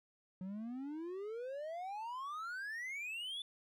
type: exponential sweep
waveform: triangle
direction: up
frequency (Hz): 180.9 to 3520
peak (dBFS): -39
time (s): 0.41-3.42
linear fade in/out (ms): 2
effects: none